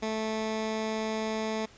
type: tone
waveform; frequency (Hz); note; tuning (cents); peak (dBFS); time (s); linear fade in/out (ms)
15% pulse; 219.1; A3; -7; -23; 0.02-1.66; 10
effects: pink hiss -55 dBFS RMS until 1.77 s + resampled to 16000 Hz